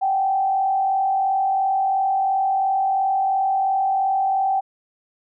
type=tone with frequency modulation; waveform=sine; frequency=774 Hz; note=G5; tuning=22 cents flat; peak=-17 dBFS; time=0.01-4.61 s; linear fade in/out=20 ms; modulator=42.9 Hz; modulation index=0.54; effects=none